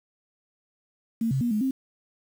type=tone with pitch steps; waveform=sine; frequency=227.7 / 133.7 / 239 / 212.4 / 264.6 Hz; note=A#3 / C3 / A#3 / G#3 / C4; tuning=-40 / +38 / +43 / +39 / +20 cents; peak=-22 dBFS; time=1.21-1.71 s; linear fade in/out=5 ms; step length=100 ms; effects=8-bit